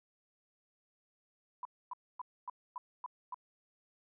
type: tone bursts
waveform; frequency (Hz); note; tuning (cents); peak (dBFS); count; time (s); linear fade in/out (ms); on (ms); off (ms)
sine; 996; B5; +14; -38; 7; 1.63-3.344; 2; 22; 260
effects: none